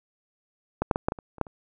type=clicks; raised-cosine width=1 ms; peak=-10 / -6 / -11 / -8 / -14 / -26 / -30 / -9 / -30 dBFS; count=9; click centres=0.82 / 0.912 / 0.959 / 1.085 / 1.121 / 1.188 / 1.383 / 1.413 / 1.468 s; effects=none